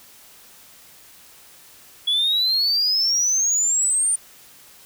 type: exponential sweep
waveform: sine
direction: up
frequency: 3363 to 9130 Hz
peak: -15 dBFS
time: 2.07-4.16 s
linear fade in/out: 10 ms
effects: tanh soft clip ceiling -15 dBFS + white hiss -48 dBFS RMS until 4.85 s